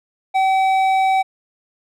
sine tone with hard clipping, 765 Hz, G5, 42 cents flat, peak -15 dBFS, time 0.34-1.23 s, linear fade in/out 20 ms, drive 8 dB, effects none

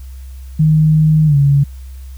sine tone with pitch glide, 155.56 to 141.01 Hz, D#3 to C#3, 0 to +30 cents, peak -7 dBFS, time 0.59-1.64 s, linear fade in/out 10 ms, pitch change -170 cents, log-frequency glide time 1.26-1.36 s, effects added 65 Hz sine -28 dBFS peak until 2.17 s + white hiss -49 dBFS RMS until 2.17 s

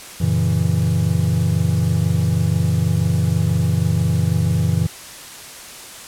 triangle chord, F# dominant seventh, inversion none, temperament equal, 92.5 / 116.54 / 138.59 / 164.81 Hz, F#2 / A#2 / C#3 / E3, 0 / 0 / 0 / 0 cents, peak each -18 / -19 / -21 / -17 dBFS, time 0.2-4.87 s, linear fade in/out 10 ms, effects white hiss -36 dBFS RMS until 6.07 s + low-pass 11000 Hz 12 dB/octave

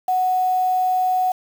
sine tone with quantisation, 740 Hz, F#5, in tune, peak -16 dBFS, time 0.08-1.32 s, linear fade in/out 5 ms, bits 6, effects none

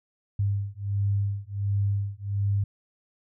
sine beating tone pair, 99.7 / 101.1 Hz, G2 / G#2, +30 / -46 cents, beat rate 1.4 Hz, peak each -27 dBFS, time 0.39-2.64 s, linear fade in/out 5 ms, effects none

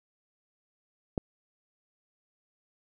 click, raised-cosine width 2 ms, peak -15 dBFS, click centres 1.178 s, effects none

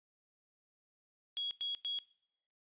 sine tone bursts, 3322 Hz, G#7, in tune, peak -34 dBFS, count 3, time 1.37-1.988 s, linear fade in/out 0 ms, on 140 ms, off 99 ms, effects noise-tail reverb RT60 0.7 s tail -20 dB re dry + resampled to 8000 Hz

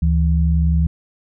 sine tone pair together, 73.26 / 164.81 Hz, D2 / E3, -4 / 0 cents, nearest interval octave + major second, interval 1404 cents, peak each -14 / -18 dBFS, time 0.02-0.87 s, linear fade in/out 5 ms, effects none

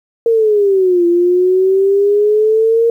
sine exponential two-way sweep, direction down then up, 466.2 to 342.7 to 466.2 Hz, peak -8 dBFS, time 0.26-2.9 s, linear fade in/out 2 ms, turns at 1.06 s, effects 8-bit

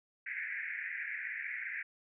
white band-pass noise, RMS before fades -40 dBFS, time 0.26-1.83 s, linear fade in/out 5 ms, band 1600 to 2300 Hz, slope 96 dB/octave, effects none

